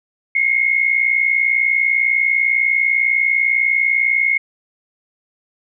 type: tone pair together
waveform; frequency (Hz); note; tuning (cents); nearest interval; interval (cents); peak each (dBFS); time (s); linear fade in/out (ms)
sine; 2129 / 2189; C7 / C#7; +30 / -22; unison; 48; -16; 0.35-4.38; 5
effects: none